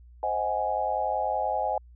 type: chord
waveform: sine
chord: Ab dominant seventh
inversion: first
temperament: equal with one note detuned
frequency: 523.3 / 628.8 / 740 / 830.6 Hz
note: C5 / Eb5 / Gb5 / Ab5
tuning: 0 / +18 / 0 / 0 cents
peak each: -33 / -31 / -31 / -28 dBFS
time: 0.23-1.78 s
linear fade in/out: 2 ms
effects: added 60 Hz sine -48 dBFS peak until 1.95 s